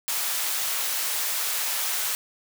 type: high-pass noise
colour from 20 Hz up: white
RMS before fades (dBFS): -27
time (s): 0.08-2.15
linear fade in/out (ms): 0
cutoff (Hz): 700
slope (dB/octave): 12
effects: none